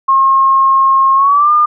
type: tone with pitch glide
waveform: sine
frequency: 1076 to 1207.8 Hz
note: C6 to D6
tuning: +48 to +48 cents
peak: -6 dBFS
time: 0.08-1.66 s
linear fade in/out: 10 ms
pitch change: +200 cents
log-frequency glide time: 1.15-1.52 s
effects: none